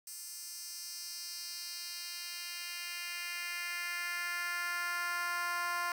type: tone with high-pass filter sweep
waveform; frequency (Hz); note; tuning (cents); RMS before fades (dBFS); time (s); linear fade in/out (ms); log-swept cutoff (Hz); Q
10% pulse; 349.2; F4; 0; -39; 0.07-5.92; 2; 7500 to 1000; 1.7
effects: none